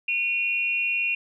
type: tone pair together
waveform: sine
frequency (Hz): 2446 / 2749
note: D#7 / F7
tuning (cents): -30 / -28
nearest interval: major second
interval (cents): 202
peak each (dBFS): -25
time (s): 0.08-1.15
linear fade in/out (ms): 5
effects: none